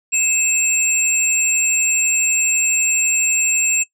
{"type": "tone pair together", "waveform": "sine", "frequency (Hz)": [2624, 7422], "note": ["E7", "A#8"], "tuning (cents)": [-9, -9], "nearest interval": "octave + tritone", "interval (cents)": 1800, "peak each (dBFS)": [-16, -14], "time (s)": [0.12, 3.84], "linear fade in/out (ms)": 20, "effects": ["noise-tail reverb RT60 0.1 s tail -17 dB re dry", "tanh soft clip ceiling -11 dBFS"]}